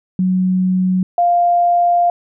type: tone pair in turn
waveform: sine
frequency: 185 / 698.5 Hz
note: F#3 / F5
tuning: 0 / 0 cents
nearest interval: octave + major seventh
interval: 2300 cents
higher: second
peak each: -12 / -10 dBFS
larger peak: second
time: 0.19-1.03 / 1.18-2.1 s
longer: second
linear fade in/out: 2 ms
effects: none